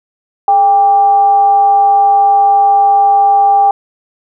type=tone with frequency modulation; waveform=sine; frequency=797 Hz; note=G5; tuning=28 cents sharp; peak=-5 dBFS; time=0.48-3.71 s; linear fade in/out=2 ms; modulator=370 Hz; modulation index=0.2; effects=none